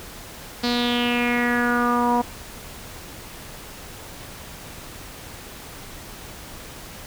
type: tone with low-pass filter sweep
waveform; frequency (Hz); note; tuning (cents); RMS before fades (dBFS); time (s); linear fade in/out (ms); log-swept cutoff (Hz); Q
sawtooth; 241.5; B3; -39; -21; 0.63-2.22; 10; 4500 to 880; 5.5
effects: pink hiss -39 dBFS RMS until 7.06 s